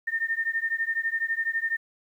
sine beating tone pair, 1812 / 1824 Hz, A#6 / A#6, -50 / -38 cents, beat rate 12 Hz, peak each -28 dBFS, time 0.07-1.77 s, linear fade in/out 10 ms, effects 10-bit

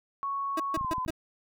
sine tone with pitch glide, 1108.7 to 1016.7 Hz, C#6 to B5, 0 to +50 cents, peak -29 dBFS, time 0.23-1.05 s, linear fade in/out 0 ms, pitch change -150 cents, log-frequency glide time 0.76-0.89 s
30% pulse tone bursts, 321 Hz, E4, 46 cents flat, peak -26 dBFS, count 4, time 0.57-1.106 s, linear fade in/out 5 ms, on 29 ms, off 140 ms
clicks, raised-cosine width 5 ms, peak -28 dBFS, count 7, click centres 0.775 / 0.811 / 0.847 / 0.913 / 0.982 / 1.063 / 1.099 s
effects none

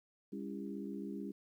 harmonic tone with a mistuned harmonic, 67 Hz, C2, 42 cents sharp, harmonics 3 / 4 / 5 / 6, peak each -43 / -45 / -47 / -49 dBFS, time 0.32-1.32 s, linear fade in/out 10 ms, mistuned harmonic 4, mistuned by +71 cents, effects 12-bit

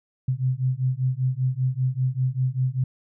sine beating tone pair, 126.6 / 131.7 Hz, B2 / C3, +43 / +12 cents, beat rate 5.1 Hz, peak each -24 dBFS, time 0.28-2.84 s, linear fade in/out 5 ms, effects none

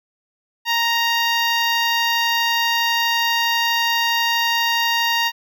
10% pulse tone with notch filter, 932.3 Hz, A#5, in tune, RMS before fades -19 dBFS, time 0.65-5.32 s, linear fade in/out 50 ms, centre 9200 Hz, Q 0.53, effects none

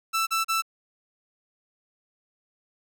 sawtooth tone bursts, 1327 Hz, E6, 11 cents sharp, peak -19 dBFS, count 3, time 0.13-0.622 s, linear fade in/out 20 ms, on 140 ms, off 36 ms, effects none

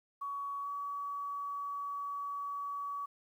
sine tone with pitch glide, 1125 to 1136.1 Hz, C#6 to C#6, +25 to +42 cents, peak -36 dBFS, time 0.21-3.06 s, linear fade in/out 10 ms, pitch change +17 cents, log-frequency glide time 0.62-0.68 s, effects 11-bit

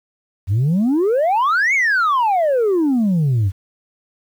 sine exponential two-way sweep, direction up then down, 89.4 to 2273 to 89.4 Hz, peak -11 dBFS, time 0.47-3.52 s, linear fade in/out 50 ms, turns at 1.74 s, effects tanh soft clip ceiling -12 dBFS + 8-bit

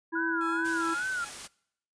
harmonic tone, 330.1 Hz, E4, 2 cents sharp, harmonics 1 / 3 / 5, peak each -31 / -36 / -38 dBFS, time 0.12-0.95 s, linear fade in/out 20 ms
sine tone with vibrato, 1430 Hz, F6, 41 cents sharp, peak -29 dBFS, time 0.15-1.25 s, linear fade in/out 10 ms, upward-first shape sine, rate 2.4 Hz, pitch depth 120 cents each way
15% pulse tone with tremolo, 840 Hz, G#5, 19 cents sharp, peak -35 dBFS, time 0.41-1.29 s, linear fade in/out 0 ms, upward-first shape sine, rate 2.4 Hz, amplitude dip 100%
white noise, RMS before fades -41 dBFS, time 0.64-1.48 s, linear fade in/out 20 ms
effects noise-tail reverb RT60 0.7 s tail -23 dB re dry + resampled to 22050 Hz

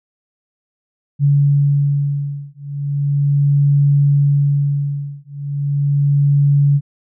sine beating tone pair, 142.2 / 142.57 Hz, C#3 / C#3, +45 / +49 cents, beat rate 0.37 Hz, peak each -15 dBFS, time 1.19-6.81 s, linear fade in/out 50 ms, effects none

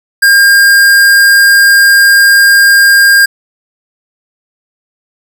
square tone, 1609 Hz, G6, 45 cents sharp, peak -3 dBFS, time 0.22-3.26 s, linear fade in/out 10 ms, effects none

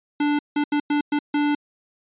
square tone bursts at uneven times, 293.2 Hz, D4, 3 cents flat, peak -19 dBFS, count 6, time 0.2-0.39 / 0.56-0.64 / 0.72-0.8 / 0.9-1.01 / 1.12-1.19 / 1.34-1.55 s, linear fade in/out 5 ms, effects resampled to 8000 Hz

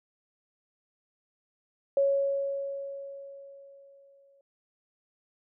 sine tone with exponential decay, 554.4 Hz, C#5, in tune, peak -20 dBFS, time 1.97-4.41 s, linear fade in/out 2 ms, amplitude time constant 530 ms, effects none

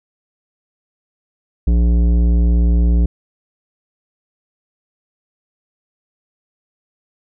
triangle tone with tanh clipping, 58.5 Hz, A#1, 7 cents sharp, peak -12 dBFS, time 1.67-3.06 s, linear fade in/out 5 ms, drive 17 dB, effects none

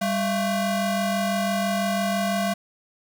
40% pulse ring-modulated tone, 440 Hz, A4, in tune, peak -18 dBFS, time 0.01-2.54 s, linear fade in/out 10 ms, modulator 243 Hz, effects none

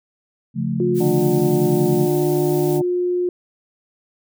sine chord, Db augmented, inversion none, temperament equal, 138.59 / 174.61 / 220 Hz, Db3 / F3 / A3, 0 / 0 / 0 cents, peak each -24 / -24 / -23 dBFS, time 0.54-2.09 s, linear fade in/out 50 ms
sine tone, 357.2 Hz, F4, 39 cents sharp, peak -17 dBFS, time 0.8-3.29 s, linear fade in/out 2 ms
blue noise, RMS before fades -34 dBFS, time 0.94-2.81 s, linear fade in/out 50 ms
harmonic tone, 149.2 Hz, D3, 28 cents sharp, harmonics 1 / 2 / 4 / 5 / 6, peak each -22 / -24 / -29 / -31 / -37 dBFS, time 1-2.82 s, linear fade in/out 10 ms
effects none

